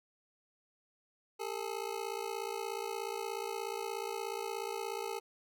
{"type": "ring-modulated tone", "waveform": "25% pulse", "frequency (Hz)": 427.7, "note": "A4", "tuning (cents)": -49, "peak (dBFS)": -30, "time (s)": [1.39, 5.2], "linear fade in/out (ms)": 20, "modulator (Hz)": 28.4, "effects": []}